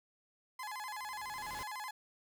30% pulse tone with vibrato, 932.3 Hz, A#5, in tune, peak -38 dBFS, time 0.59-1.91 s, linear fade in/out 5 ms, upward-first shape square, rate 12 Hz, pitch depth 170 cents each way
pink noise with exponential growth, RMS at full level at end -46 dBFS, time 0.71-1.63 s, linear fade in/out 1 ms, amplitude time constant 200 ms
effects none

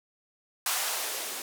violet noise with band-pass filter sweep, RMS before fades -32 dBFS, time 0.66-1.42 s, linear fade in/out 2 ms, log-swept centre 910 to 320 Hz, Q 1.5, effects none

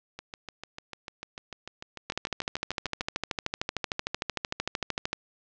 two click trains, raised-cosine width 0.2 ms, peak -21 / -11 dBFS, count 20 / 41, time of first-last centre 0.19-3.013 / 2.1-5.13 s, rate 6.73 / 13.2 Hz, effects low-pass 6000 Hz 12 dB/octave

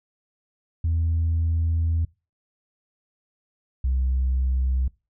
sine tone pair in turn, 82.2 / 64.59 Hz, E2 / C2, -4 / -22 cents, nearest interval major third, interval 418 cents, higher first, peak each -18 dBFS, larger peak neither, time 0.84-2.05 / 3.84-4.88 s, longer first, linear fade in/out 5 ms, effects noise-tail reverb RT60 0.3 s tail -25 dB re dry + tanh soft clip ceiling -17 dBFS

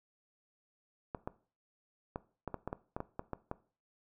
clicks, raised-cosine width 1 ms, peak -23 dBFS, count 12, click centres 1.148 / 1.275 / 2.159 / 2.477 / 2.543 / 2.676 / 2.729 / 2.965 / 3.004 / 3.194 / 3.333 / 3.514 s, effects noise-tail reverb RT60 0.4 s tail -18 dB re dry

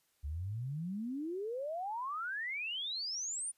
sine exponential sweep, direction up, 68 to 9590 Hz, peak -36 dBFS, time 0.23-3.52 s, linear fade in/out 20 ms, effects white hiss -75 dBFS RMS until 3.57 s + resampled to 32000 Hz

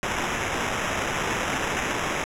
blue noise with sample-and-hold, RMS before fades -27 dBFS, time 0.03-2.24 s, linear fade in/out 0 ms, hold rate 4410 Hz, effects low-pass 9000 Hz 12 dB/octave

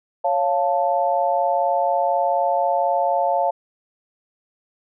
sine chord, Db augmented, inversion none, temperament equal, 554.4 / 698.5 / 880 Hz, Db5 / F5 / A5, 0 / 0 / 0 cents, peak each -22 / -20 / -22 dBFS, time 0.24-3.51 s, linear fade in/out 10 ms, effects none

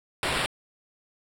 white noise with sample-and-hold, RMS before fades -27 dBFS, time 0.23-0.46 s, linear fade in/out 0 ms, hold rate 6300 Hz, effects low-pass 11000 Hz 12 dB/octave

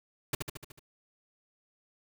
pink noise with echo, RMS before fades -29 dBFS, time 0.33-0.35 s, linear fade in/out 5 ms, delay 74 ms, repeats 6, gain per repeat -4 dB, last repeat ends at 0.794 s, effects none

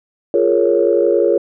sine chord, Bb minor seventh, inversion second, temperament equal, 349.2 / 415.3 / 466.2 / 554.4 Hz, F4 / Ab4 / Bb4 / Db5, 0 / 0 / 0 / 0 cents, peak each -16 dBFS, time 0.34-1.38 s, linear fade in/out 2 ms, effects tanh soft clip ceiling 0 dBFS

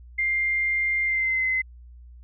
sine tone with pitch glide, 2100 to 2051 Hz, C7 to C7, +6 to -35 cents, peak -21 dBFS, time 0.18-1.62 s, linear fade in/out 10 ms, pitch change -41 cents, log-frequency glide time 1.05-1.45 s, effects added 60 Hz sine -43 dBFS peak until 2.23 s

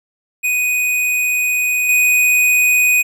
square tone with level steps, 2489 Hz, D#7, in tune, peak -15 / -11 dBFS, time 0.43-3.03 s, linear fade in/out 20 ms, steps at 1.89 s, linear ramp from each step 2 ms, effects none

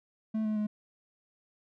triangle tone with pitch steps, 218.6 / 214.8 / 211.2 Hz, A3 / A3 / G#3, -11 / -41 / +29 cents, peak -26 dBFS, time 0.34-0.67 s, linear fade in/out 10 ms, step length 110 ms, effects none

